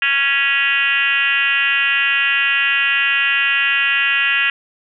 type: tone with frequency modulation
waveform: sine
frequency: 2217 Hz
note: C#7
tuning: in tune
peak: -13 dBFS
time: 0.02-4.5 s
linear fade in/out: 2 ms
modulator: 277 Hz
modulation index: 2.7
effects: none